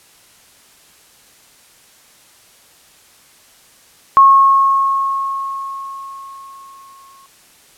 sine tone with exponential decay, 1090 Hz, C#6, 29 cents flat, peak -3 dBFS, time 4.17-7.26 s, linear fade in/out 0 ms, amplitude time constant 670 ms, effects white hiss -48 dBFS RMS until 7.77 s + low-pass 12000 Hz 12 dB/octave

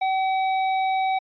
triangle tone with hard clipping, 762 Hz, G5, 49 cents flat, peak -22 dBFS, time 0.01-1.19 s, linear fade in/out 10 ms, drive 14 dB, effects resampled to 11025 Hz

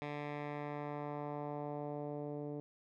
10% pulse tone with low-pass filter sweep, 146.8 Hz, D3, in tune, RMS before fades -42 dBFS, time 0.02-2.6 s, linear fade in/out 0 ms, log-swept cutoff 2700 to 420 Hz, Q 1.3, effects none

